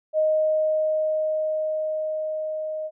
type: tone with level ramp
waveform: sine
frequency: 622.3 Hz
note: D#5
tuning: in tune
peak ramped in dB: -17 to -27 dBFS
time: 0.13-2.91 s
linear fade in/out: 50 ms
effects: none